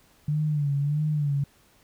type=tone with vibrato; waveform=sine; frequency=146.83 Hz; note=D3; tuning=in tune; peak=-22 dBFS; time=0.28-1.44 s; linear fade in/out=5 ms; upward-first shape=sine; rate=1.6 Hz; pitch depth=75 cents each way; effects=pink hiss -60 dBFS RMS until 1.83 s